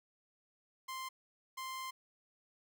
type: tone bursts at uneven times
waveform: sawtooth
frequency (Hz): 1046.5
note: C6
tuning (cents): 0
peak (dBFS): -37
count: 2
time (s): 0.88-1.09 / 1.57-1.91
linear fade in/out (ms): 10
effects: none